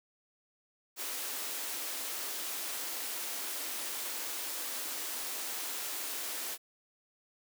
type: high-pass noise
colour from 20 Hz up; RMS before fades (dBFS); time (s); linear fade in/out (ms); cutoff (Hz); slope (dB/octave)
white; -38; 0.96-6.58; 50; 250; 48
effects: none